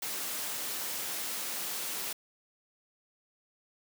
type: high-pass noise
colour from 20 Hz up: white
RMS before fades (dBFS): -36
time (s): 0.02-2.13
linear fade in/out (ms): 5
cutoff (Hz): 180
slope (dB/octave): 12
effects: none